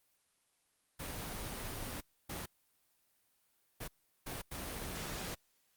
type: noise bursts at uneven times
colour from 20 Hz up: pink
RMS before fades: -42 dBFS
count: 5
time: 0.99-2.01 / 2.29-2.46 / 3.8-3.88 / 4.26-4.42 / 4.51-5.35 s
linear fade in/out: 10 ms
effects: white hiss -75 dBFS RMS until 5.76 s + Opus 32 kbps